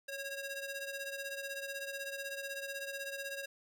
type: ring-modulated tone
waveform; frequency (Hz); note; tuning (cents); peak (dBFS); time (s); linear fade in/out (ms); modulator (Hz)
sawtooth; 1094; C#6; -23; -33; 0.08-3.46; 10; 539
effects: none